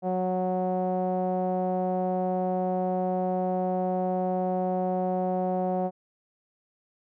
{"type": "tone with low-pass filter", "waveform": "sawtooth", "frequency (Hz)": 183.9, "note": "F#3", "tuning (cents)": -10, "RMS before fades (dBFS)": -27, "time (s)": [0.02, 5.91], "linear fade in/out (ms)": 50, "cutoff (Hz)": 670, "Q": 8.2, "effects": []}